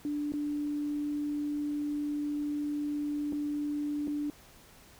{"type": "tone with dropouts", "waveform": "sine", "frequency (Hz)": 293.7, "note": "D4", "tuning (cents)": 0, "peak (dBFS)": -30, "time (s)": [0.05, 4.3], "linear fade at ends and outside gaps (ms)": 1, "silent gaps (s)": [[0.321, 0.337], [3.324, 3.33], [4.073, 4.079]], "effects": ["pink hiss -56 dBFS RMS until 4.99 s"]}